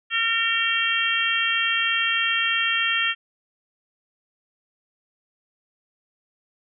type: harmonic tone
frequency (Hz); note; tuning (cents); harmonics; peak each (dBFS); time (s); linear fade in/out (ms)
456.8; A#4; -35; 3 / 4 / 5 / 6 / 7; -28 / -25 / -30 / -25 / -25; 0.1-3.15; 50
effects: none